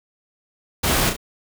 pink noise with echo, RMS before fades -20 dBFS, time 0.83-1.1 s, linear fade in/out 10 ms, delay 33 ms, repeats 2, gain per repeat -6 dB, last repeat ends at 1.166 s, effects none

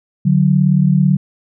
sine tone pair together, 146.83 / 185 Hz, D3 / F#3, 0 / 0 cents, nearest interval major third, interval 400 cents, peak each -12 dBFS, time 0.25-1.17 s, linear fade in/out 10 ms, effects none

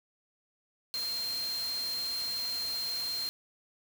sine tone in noise, 4184 Hz, C8, 1 cent flat, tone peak -32 dBFS, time 0.94-3.29 s, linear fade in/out 0 ms, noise white, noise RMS -42 dBFS, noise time 0.94-3.29 s, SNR +7 dB, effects none

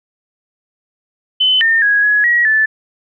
sine tone with pitch steps, 3034 / 1815 / 1658 / 1682 / 1909 / 1749 Hz, F#7 / A#6 / G#6 / G#6 / A#6 / A6, +43 / -47 / -3 / +22 / +41 / -11 cents, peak -9 dBFS, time 1.4-2.66 s, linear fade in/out 10 ms, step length 210 ms, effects none

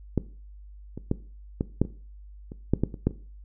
clicks, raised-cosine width 3 ms, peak -9 / -22 / -10 / -12 / -7 / -25 / -25 / -7 / -9 / -23 / -8 / -28 dBFS, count 12, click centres 0.177 / 0.976 / 1.114 / 1.609 / 1.816 / 1.851 / 2.519 / 2.736 / 2.836 / 2.942 / 3.07 / 3.109 s, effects noise-tail reverb RT60 0.4 s tail -18 dB re dry + added 50 Hz sine -43 dBFS peak until 3.44 s

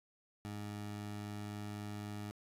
20% pulse tone, 103.83 Hz, G#2, in tune, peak -37 dBFS, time 0.45-2.31 s, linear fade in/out 0 ms, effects resampled to 32000 Hz + 12-bit

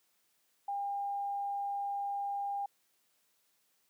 sine tone, 803 Hz, G5, 41 cents sharp, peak -33 dBFS, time 0.68-2.66 s, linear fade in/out 5 ms, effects white hiss -74 dBFS RMS until 3.89 s + high-pass 150 Hz 12 dB/octave

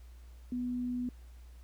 sine tone, 246.9 Hz, B3, in tune, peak -32 dBFS, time 0.52-1.09 s, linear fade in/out 2 ms, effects added 60 Hz sine -49 dBFS peak until 1.63 s + pink hiss -66 dBFS RMS until 1.63 s

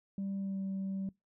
sine tone with pitch glide, 196 to 193.08 Hz, G3 to G3, 0 to -26 cents, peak -32 dBFS, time 0.18-1.09 s, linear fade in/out 2 ms, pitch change -26 cents, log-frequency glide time 0.38-0.6 s, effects noise-tail reverb RT60 0.2 s tail -25 dB re dry + tanh soft clip ceiling -32 dBFS

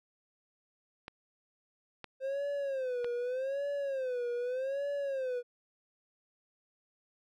clicks, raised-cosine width 0.3 ms, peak -26 dBFS, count 3, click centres 1.081 / 2.043 / 3.045 s
triangle tone with vibrato, 523.3 Hz, C5, in tune, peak -30 dBFS, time 2.2-5.43 s, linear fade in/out 50 ms, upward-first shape sine, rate 0.83 Hz, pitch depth 150 cents each way
effects none

